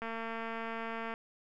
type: click train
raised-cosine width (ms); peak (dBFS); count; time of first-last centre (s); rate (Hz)
0.5; -25; 255; 0.02-1.139; 227
effects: none